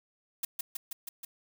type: noise with echo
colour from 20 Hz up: blue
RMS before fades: -32 dBFS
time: 0.43-0.45 s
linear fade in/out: 5 ms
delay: 160 ms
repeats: 5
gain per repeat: -2 dB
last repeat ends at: 1.25 s
effects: none